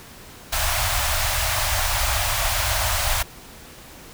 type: band-stop noise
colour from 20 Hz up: pink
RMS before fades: -22 dBFS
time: 0.52-3.23 s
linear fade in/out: 10 ms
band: 110 to 580 Hz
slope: 96 dB/octave
effects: pink hiss -43 dBFS RMS until 4.13 s